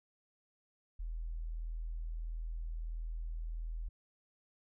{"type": "tone", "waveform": "sine", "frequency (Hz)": 40.77, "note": "E1", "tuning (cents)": -18, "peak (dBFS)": -37, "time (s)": [0.99, 3.89], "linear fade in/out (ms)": 10, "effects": []}